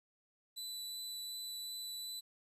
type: tone with vibrato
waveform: sawtooth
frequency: 3981 Hz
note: B7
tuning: 13 cents sharp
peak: -39 dBFS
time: 0.56-2.21 s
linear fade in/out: 20 ms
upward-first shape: triangle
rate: 2.7 Hz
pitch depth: 8 cents each way
effects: resampled to 32000 Hz + 12-bit